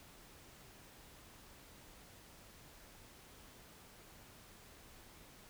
silence, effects pink hiss -59 dBFS RMS until 5.49 s

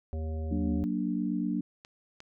harmonic tone, 79.1 Hz, D#2, 29 cents sharp, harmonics 1 / 3 / 5 / 7 / 9, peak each -31 / -43 / -45 / -46 / -52 dBFS, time 0.13-0.84 s, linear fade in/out 0 ms
sine chord, Gb augmented, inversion none, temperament equal, 185 / 233.1 / 293.7 Hz, Gb3 / Bb3 / D4, 0 / 0 / 0 cents, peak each -32 dBFS, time 0.51-1.61 s, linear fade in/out 5 ms
clicks, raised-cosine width 0.2 ms, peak -30 / -29 dBFS, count 2, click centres 1.849 / 2.204 s
effects none

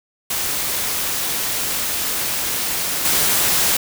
white noise with level steps, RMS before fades -22 / -17 dBFS, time 0.3-3.77 s, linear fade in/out 5 ms, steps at 3.05 s, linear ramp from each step 2 ms, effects none

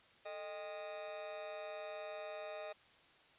40% pulse tone with amplitude modulation, 620 Hz, D#5, 6 cents flat, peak -39 dBFS, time 0.25-2.73 s, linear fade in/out 10 ms, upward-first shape sine, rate 180 Hz, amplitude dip 85%, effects white hiss -65 dBFS RMS until 3.38 s + resampled to 8000 Hz

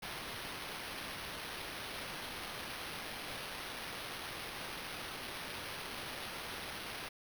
white noise with sample-and-hold, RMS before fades -44 dBFS, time 0.02-7.09 s, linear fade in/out 10 ms, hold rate 7350 Hz, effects none

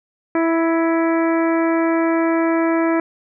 harmonic tone with a mistuned harmonic, 329.1 Hz, E4, 3 cents flat, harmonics 1 / 2 / 3 / 4 / 5 / 6 / 7, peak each -16 / -22 / -26 / -28 / -30 / -32 / -33 dBFS, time 0.35-3 s, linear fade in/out 2 ms, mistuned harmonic 5, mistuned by +22 cents, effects none

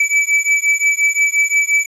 square beating tone pair, 2300 / 2305.7 Hz, D7 / D7, -37 / -32 cents, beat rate 5.7 Hz, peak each -16 dBFS, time 0-1.86 s, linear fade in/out 5 ms, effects resampled to 24000 Hz + 8-bit

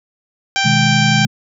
harmonic tone, 784 Hz, G5, in tune, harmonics 1 / 2 / 3 / 4 / 5 / 6 / 7 / 8 / 9, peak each -20 / -19 / -20 / -21 / -27 / -27 / -26 / -30 / -30 dBFS, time 0.56-1.25 s, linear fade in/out 0 ms
sine chord, G# minor, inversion first, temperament just, 124.59 / 155.74 / 207.7 Hz, B2 / D#3 / G#3, +16 / +2 / 0 cents, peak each -17 dBFS, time 0.64-1.27 s, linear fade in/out 20 ms
effects none

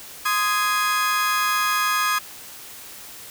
35% pulse chord, Ab major, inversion first, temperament just, 1038.3 / 1245.9 / 1661.2 Hz, C6 / Eb6 / Ab6, -14 / +2 / 0 cents, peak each -25 / -20 / -23 dBFS, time 0.25-2.19 s, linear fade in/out 10 ms, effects white hiss -40 dBFS RMS until 3.3 s

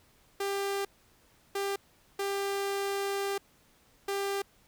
sawtooth tone bursts at uneven times, 396.9 Hz, G4, 22 cents sharp, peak -26 dBFS, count 4, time 0.4-0.85 / 1.55-1.76 / 2.19-3.38 / 4.08-4.42 s, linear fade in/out 5 ms, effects pink hiss -64 dBFS RMS until 4.67 s

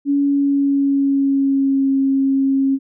sine tone with pitch glide, 282.6 to 270.9 Hz, C#4 to C#4, +34 to -40 cents, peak -13 dBFS, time 0.05-2.79 s, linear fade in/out 50 ms, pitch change -74 cents, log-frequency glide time 0.18-1.94 s, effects none

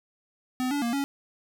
square tone with pitch steps, 254.5 / 287.2 / 235.1 / 279.1 Hz, C4 / D4 / A#3 / C#4, -48 / -39 / +15 / +12 cents, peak -26 dBFS, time 0.6-1.04 s, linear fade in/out 0 ms, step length 110 ms, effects none

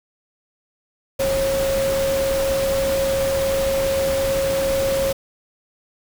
sine tone in noise, 543 Hz, C#5, 36 cents flat, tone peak -18 dBFS, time 1.19-5.13 s, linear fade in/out 10 ms, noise pink, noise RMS -27 dBFS, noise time 1.19-5.13 s, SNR +6 dB, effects none

